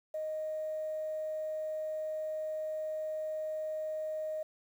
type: tone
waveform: sine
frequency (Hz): 622.3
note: D#5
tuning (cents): 0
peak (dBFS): -33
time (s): 0.14-4.43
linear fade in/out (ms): 5
effects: tanh soft clip ceiling -29 dBFS + 10-bit